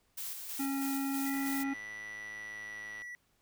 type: noise with tremolo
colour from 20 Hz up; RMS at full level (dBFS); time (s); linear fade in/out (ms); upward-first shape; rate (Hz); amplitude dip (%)
blue; -40; 0.17-1.64; 10; square; 3.1; 35
type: harmonic tone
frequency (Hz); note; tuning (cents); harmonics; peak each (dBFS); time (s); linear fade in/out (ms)
273.9; C#4; -21; 1 / 3 / 5 / 7 / 9; -32 / -43 / -47 / -50 / -51; 0.59-1.74; 10
type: tone with pitch glide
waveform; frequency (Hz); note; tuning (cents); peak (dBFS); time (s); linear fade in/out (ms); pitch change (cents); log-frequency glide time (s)
triangle; 1968 to 1951; B6 to B6; -7 to -22; -40; 1.26-3.15; 0; -15; 1.82-2.91
type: click train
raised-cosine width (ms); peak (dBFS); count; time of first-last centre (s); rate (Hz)
0.3; -36; 179; 1.34-3.019; 106
effects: pink hiss -73 dBFS RMS until 3.41 s